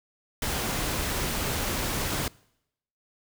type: noise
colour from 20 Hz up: pink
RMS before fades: -29 dBFS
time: 0.42-2.28 s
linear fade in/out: 2 ms
effects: noise-tail reverb RT60 0.8 s tail -24 dB re dry